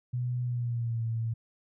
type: tone with pitch glide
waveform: sine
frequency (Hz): 123.5 to 113.91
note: B2 to A#2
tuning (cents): 0 to -40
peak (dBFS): -28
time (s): 0.13-1.34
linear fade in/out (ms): 10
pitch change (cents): -140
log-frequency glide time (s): 0.43-1.04
effects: none